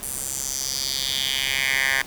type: tone with high-pass filter sweep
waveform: 10% pulse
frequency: 134.6 Hz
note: C3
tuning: 49 cents sharp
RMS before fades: -25 dBFS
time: 0.03-2.02 s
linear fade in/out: 0 ms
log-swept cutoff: 9700 to 1600 Hz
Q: 2.9
effects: pink hiss -40 dBFS RMS until 2.06 s